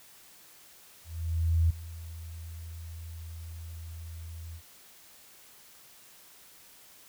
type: tone with ADSR envelope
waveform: sine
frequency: 82.41 Hz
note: E2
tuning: in tune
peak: -20 dBFS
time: 1.04-4.62 s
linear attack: 660 ms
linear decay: 8 ms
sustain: -19 dB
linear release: 72 ms
effects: white hiss -55 dBFS RMS until 7.08 s